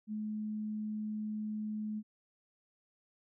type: tone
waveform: sine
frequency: 213.6 Hz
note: G#3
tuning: 49 cents sharp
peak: -35 dBFS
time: 0.07-2.03 s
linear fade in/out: 50 ms
effects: none